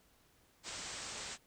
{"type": "low-pass noise", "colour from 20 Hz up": "white", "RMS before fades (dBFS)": -45, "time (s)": [0.63, 1.38], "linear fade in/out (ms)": 50, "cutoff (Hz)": 8400, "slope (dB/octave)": 96, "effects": ["pink hiss -69 dBFS RMS until 1.46 s"]}